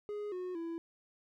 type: tone with pitch steps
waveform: triangle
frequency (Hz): 415.7 / 364.3 / 333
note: G#4 / F#4 / E4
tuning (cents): +2 / -27 / +18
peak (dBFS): -35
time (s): 0.09-0.78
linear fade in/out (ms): 0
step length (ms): 230
effects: none